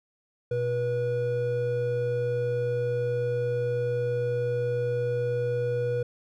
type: tone pair together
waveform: triangle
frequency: 121.9 / 485.2 Hz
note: B2 / B4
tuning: -22 / -31 cents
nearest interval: 2 octaves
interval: 2391 cents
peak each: -28 / -24 dBFS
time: 0.51-6.03 s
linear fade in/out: 5 ms
effects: none